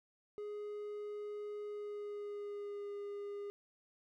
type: tone with pitch glide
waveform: triangle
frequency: 416.3 to 406.8 Hz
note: G#4 to G#4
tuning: +4 to -36 cents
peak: -39 dBFS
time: 0.38-3.5 s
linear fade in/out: 0 ms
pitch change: -40 cents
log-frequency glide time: 1.65-2.92 s
effects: none